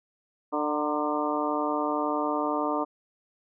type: harmonic tone with a mistuned harmonic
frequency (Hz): 149.1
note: D3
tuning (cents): +27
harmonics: 2 / 3 / 4 / 5 / 6 / 7 / 8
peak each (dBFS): -30 / -34 / -32 / -34 / -33 / -34 / -33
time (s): 0.52-2.85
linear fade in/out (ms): 20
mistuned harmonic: 6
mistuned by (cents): +52
effects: none